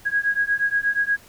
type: beating tone pair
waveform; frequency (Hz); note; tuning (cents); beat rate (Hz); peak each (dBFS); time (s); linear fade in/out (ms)
sine; 1644 / 1652.4; G#6 / G#6; -18 / -9; 8.4; -22; 0.05-1.17; 20
effects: pink hiss -49 dBFS RMS until 1.28 s